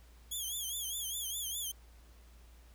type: tone with vibrato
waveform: 10% pulse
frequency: 3300 Hz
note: G#7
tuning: 12 cents flat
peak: -29 dBFS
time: 0.31-1.72 s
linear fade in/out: 10 ms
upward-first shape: triangle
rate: 4.9 Hz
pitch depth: 140 cents each way
effects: added 58 Hz sine -55 dBFS peak until 2.74 s + pink hiss -65 dBFS RMS until 2.74 s